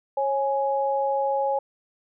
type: tone pair together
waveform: sine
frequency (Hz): 547 / 833.7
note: C#5 / G#5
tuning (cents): -23 / +6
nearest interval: perfect fifth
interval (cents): 729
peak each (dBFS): -24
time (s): 0.17-1.59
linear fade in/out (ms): 5
effects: none